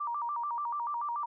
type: tone with vibrato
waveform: sine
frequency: 1053 Hz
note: C6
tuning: 11 cents sharp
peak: -31 dBFS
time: 0-1.26 s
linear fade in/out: 10 ms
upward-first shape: square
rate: 6.9 Hz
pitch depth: 190 cents each way
effects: none